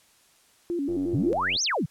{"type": "tone with vibrato", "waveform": "sine", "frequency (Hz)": 311.1, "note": "D#4", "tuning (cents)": 0, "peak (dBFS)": -25, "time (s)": [0.7, 1.33], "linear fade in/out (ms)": 0, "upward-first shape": "square", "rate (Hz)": 5.6, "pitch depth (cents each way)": 180}
{"type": "click train", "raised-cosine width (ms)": 2, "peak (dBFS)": -27, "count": 63, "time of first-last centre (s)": [0.89, 1.562], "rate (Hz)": 92.3}
{"type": "exponential two-way sweep", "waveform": "sine", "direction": "up then down", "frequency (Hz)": [98.5, 6680, 122.5], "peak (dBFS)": -23, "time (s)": [1.13, 1.86], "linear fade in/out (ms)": 10, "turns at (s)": 1.63}
{"effects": ["white hiss -60 dBFS RMS until 1.9 s", "low-pass 11000 Hz 12 dB/octave"]}